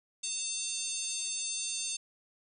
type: harmonic tone with a mistuned harmonic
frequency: 901 Hz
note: A5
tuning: 41 cents sharp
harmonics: 3 / 4 / 5 / 6 / 7 / 8 / 9 / 10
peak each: -45 / -41 / -42 / -49 / -38 / -43 / -40 / -42 dBFS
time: 0.23-1.97 s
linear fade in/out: 10 ms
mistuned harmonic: 6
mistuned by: -64 cents
effects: none